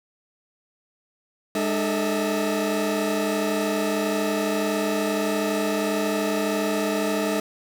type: tone cluster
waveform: 40% pulse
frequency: 204.5 / 301.7 / 441.5 / 645 Hz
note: G#3 / D4 / A4 / E5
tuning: -26 / +47 / +6 / -38 cents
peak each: -27 dBFS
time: 1.55-7.4 s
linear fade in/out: 2 ms
effects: none